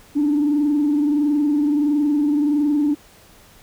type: tone with frequency modulation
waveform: sine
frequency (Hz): 293.7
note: D4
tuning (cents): 0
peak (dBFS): -14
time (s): 0.15-2.95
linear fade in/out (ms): 20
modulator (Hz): 21.5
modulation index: 0.5
effects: tanh soft clip ceiling -11 dBFS + pink hiss -49 dBFS RMS until 3.62 s